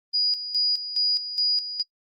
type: tone with tremolo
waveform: sine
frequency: 4899 Hz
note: D#8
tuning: 28 cents flat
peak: -20 dBFS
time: 0.13-1.83 s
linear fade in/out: 20 ms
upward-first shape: square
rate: 2.4 Hz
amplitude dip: 70%
effects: noise-tail reverb RT60 0.1 s tail -21 dB re dry + Opus 32 kbps